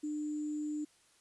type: tone with sample-and-hold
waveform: sine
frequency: 300 Hz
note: D4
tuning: 37 cents sharp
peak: -34 dBFS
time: 0.03-0.85 s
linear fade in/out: 10 ms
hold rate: 7350 Hz
effects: white hiss -67 dBFS RMS until 1.2 s + resampled to 24000 Hz